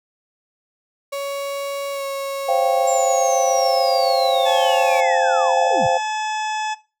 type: tone with pitch glide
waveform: 35% pulse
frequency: 559 to 550.3 Hz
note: C#5 to C#5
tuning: +14 to -13 cents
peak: -22 dBFS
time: 1.12-5.01 s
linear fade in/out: 10 ms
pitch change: -27 cents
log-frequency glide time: 1.92-2.04 s
type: chord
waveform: sine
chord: C suspended fourth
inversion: none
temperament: equal with one note detuned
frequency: 523.3 / 692.8 / 784 Hz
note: C5 / F5 / G5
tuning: 0 / -14 / 0 cents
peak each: -20 dBFS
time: 2.48-5.98 s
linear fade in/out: 10 ms
type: linear sweep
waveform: sine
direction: down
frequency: 7400 to 90 Hz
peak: -25 dBFS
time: 2.87-5.87 s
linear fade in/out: 5 ms
type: harmonic tone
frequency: 860 Hz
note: A5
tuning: 40 cents flat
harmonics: 1 / 2 / 3 / 4 / 6 / 7 / 8 / 9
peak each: -23 / -29 / -33 / -35 / -39 / -40 / -41 / -42 dBFS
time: 4.45-6.75 s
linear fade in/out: 20 ms
effects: noise-tail reverb RT60 0.3 s tail -18 dB re dry